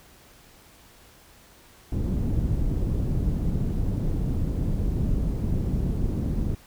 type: low-pass noise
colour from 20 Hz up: pink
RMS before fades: -25 dBFS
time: 1.92-6.55 s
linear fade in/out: 5 ms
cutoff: 220 Hz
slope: 12 dB/octave
effects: pink hiss -53 dBFS RMS until 6.66 s